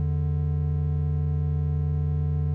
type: tone pair together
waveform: triangle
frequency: 82.8 / 147.53 Hz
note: E2 / D3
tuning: +8 / +8 cents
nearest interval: minor seventh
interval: 1000 cents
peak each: -23 dBFS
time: 0-2.54 s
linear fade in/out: 0 ms
effects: none